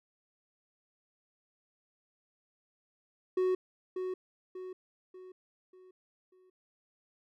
triangle tone with echo, 370 Hz, F#4, in tune, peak -24 dBFS, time 3.37-3.55 s, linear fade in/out 5 ms, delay 590 ms, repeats 5, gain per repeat -7 dB, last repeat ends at 6.5 s, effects none

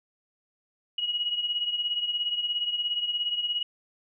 sine beating tone pair, 2900 / 2917 Hz, F#7 / F#7, -35 / -25 cents, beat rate 17 Hz, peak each -27 / -33 dBFS, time 0.98-3.63 s, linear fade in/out 5 ms, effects none

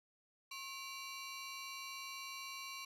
20% pulse ring-modulated tone, 1700 Hz, G#6, 40 cents sharp, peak -37 dBFS, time 0.51-2.85 s, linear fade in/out 5 ms, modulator 622 Hz, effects low-pass 12000 Hz 12 dB/octave + 12-bit

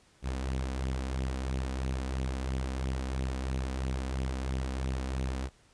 sawtooth tone with flanger, 65.41 Hz, C2, in tune, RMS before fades -33 dBFS, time 0.22-5.5 s, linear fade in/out 50 ms, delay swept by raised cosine 0.3 to 4.1 ms, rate 3 Hz, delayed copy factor +0.5, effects pink hiss -63 dBFS RMS until 5.73 s + resampled to 22050 Hz

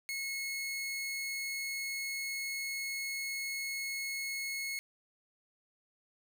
sawtooth tone, 2179 Hz, C#7, 30 cents flat, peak -32 dBFS, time 0.09-4.79 s, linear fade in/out 0 ms, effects none

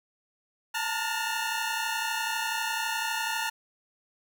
20% pulse tone cluster, 881 / 913 / 1426 Hz, A5 / A#5 / F6, +2 / -36 / +36 cents, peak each -28 dBFS, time 0.74-3.5 s, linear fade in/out 10 ms, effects none

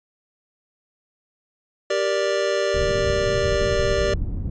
square chord, G minor, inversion none, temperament just, 392 / 470.4 / 588 Hz, G4 / Bb4 / D5, 0 / +16 / +2 cents, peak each -25 / -27 / -23 dBFS, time 1.9-4.14 s, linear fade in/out 5 ms
pink low-pass noise, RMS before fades -26 dBFS, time 2.74-4.5 s, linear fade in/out 5 ms, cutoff 150 Hz, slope 12 dB/octave
effects resampled to 16000 Hz

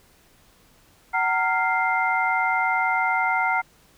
sine tone cluster, 751 / 920 / 1397 / 2096 Hz, F#5 / A#5 / F6 / C7, +26 / -23 / 0 / +2 cents, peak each -25 dBFS, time 1.13-3.62 s, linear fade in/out 20 ms, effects pink hiss -57 dBFS RMS until 3.97 s

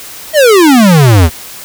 square exponential sweep, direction down, 650 to 75.4 Hz, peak -3 dBFS, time 0.33-1.3 s, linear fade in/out 50 ms, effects white hiss -28 dBFS RMS until 1.64 s

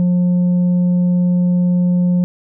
triangle tone with tanh clipping, 178.2 Hz, F3, 35 cents sharp, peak -12 dBFS, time 0-2.24 s, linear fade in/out 0 ms, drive 8 dB, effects none

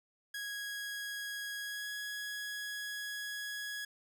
sawtooth tone with pitch glide, 1656 to 1671.4 Hz, G#6 to G#6, -5 to +11 cents, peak -35 dBFS, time 0.34-3.85 s, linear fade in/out 5 ms, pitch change +16 cents, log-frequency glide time 1.6-1.89 s, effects none

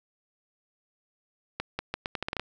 accelerating click train, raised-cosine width 0.3 ms, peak -14 dBFS, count 10, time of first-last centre 1.6-2.396 s, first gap 190 ms, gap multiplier 0.79, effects none

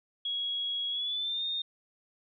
sine tone with pitch glide, 3322 to 3665 Hz, G#7 to A#7, 0 to -30 cents, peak -30 dBFS, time 0.25-1.62 s, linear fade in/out 5 ms, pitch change +170 cents, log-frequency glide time 0.9-1.44 s, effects none

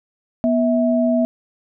sine tone pair together, 243.5 / 650 Hz, B3 / E5, -24 / -24 cents, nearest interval octave + perfect fourth, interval 1700 cents, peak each -16 / -18 dBFS, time 0.44-1.25 s, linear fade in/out 0 ms, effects none

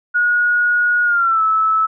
sine tone with pitch glide, 1448 to 1305 Hz, F#6 to E6, -38 to -18 cents, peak -12 dBFS, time 0.14-1.87 s, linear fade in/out 20 ms, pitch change -180 cents, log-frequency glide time 1.04-1.42 s, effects none

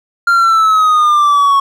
triangle exponential sweep, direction down, 1396.9 to 1102 Hz, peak -5 dBFS, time 0.27-1.6 s, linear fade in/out 5 ms, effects none

